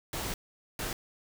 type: noise bursts at uneven times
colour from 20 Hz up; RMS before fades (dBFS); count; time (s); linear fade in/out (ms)
pink; -35; 2; 0.13-0.34 / 0.79-0.93; 2
effects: none